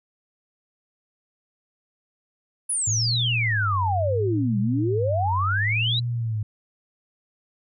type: exponential two-way sweep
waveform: sine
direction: down then up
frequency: 10548 to 191.5 to 4047 Hz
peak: -22 dBFS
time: 2.69-6 s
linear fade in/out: 10 ms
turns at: 4.59 s
type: tone with vibrato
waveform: sine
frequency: 106.5 Hz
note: G#2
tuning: 44 cents sharp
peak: -23 dBFS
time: 2.87-6.43 s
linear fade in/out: 5 ms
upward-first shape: sine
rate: 0.71 Hz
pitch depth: 210 cents each way
effects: none